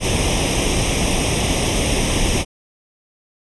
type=noise with comb filter; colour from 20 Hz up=pink; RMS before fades=-18 dBFS; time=0-2.45 s; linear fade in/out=50 ms; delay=0.34 ms; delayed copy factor=+0.75; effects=resampled to 24000 Hz